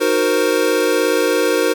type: chord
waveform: square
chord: C half-diminished seventh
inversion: first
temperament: equal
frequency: 311.1 / 370 / 466.2 / 523.3 Hz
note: Eb4 / Gb4 / Bb4 / C5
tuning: 0 / 0 / 0 / 0 cents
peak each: -22 / -21 / -18 / -21 dBFS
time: 0-1.74 s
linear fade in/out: 20 ms
effects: none